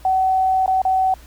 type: tone with dropouts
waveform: sine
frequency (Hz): 756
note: F#5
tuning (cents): +37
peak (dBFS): -14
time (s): 0.05-1.14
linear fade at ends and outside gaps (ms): 2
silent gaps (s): 0.661-0.678 / 0.818-0.851
effects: added 60 Hz sine -41 dBFS peak until 1.26 s + pink hiss -48 dBFS RMS until 1.26 s